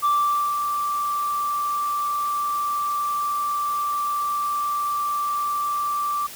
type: tone with ADSR envelope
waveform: sine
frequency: 1170 Hz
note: D6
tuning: 7 cents flat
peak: -14 dBFS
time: 0.02-6.27 s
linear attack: 30 ms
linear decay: 490 ms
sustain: -7 dB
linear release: 10 ms
effects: tanh soft clip ceiling -15 dBFS + white hiss -39 dBFS RMS until 6.35 s